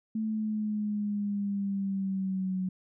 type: exponential sweep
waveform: sine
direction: down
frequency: 220 to 185 Hz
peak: -28 dBFS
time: 0.15-2.69 s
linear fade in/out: 5 ms
effects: none